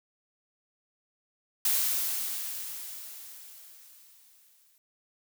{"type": "noise with exponential decay", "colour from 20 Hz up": "blue", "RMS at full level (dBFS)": -25, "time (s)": [1.65, 4.78], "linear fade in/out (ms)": 2, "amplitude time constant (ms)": 680, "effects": []}